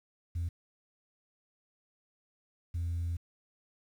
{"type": "tone bursts at uneven times", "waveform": "sine", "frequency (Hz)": 85.1, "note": "F2", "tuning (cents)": -44, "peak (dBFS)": -29, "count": 2, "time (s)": [[0.35, 0.49], [2.74, 3.17]], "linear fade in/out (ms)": 10, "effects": ["tanh soft clip ceiling -29 dBFS", "10-bit"]}